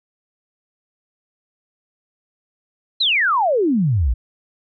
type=exponential sweep; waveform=sine; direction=down; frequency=4235 to 52.6 Hz; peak=-14 dBFS; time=3-4.14 s; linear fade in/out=10 ms; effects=none